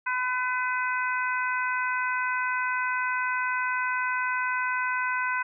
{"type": "harmonic tone", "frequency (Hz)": 504, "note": "B4", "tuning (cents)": 35, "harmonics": [2, 3, 4, 5], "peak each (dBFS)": [-29, -28, -34, -35], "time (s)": [0.06, 5.43], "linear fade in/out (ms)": 10, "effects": []}